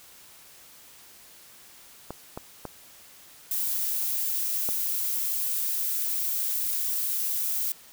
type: clicks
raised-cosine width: 1 ms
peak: -20 dBFS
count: 4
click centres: 2.106 / 2.375 / 2.653 / 4.689 s
type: noise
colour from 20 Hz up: violet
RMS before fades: -28 dBFS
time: 3.51-7.72 s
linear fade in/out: 2 ms
effects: white hiss -51 dBFS RMS until 7.92 s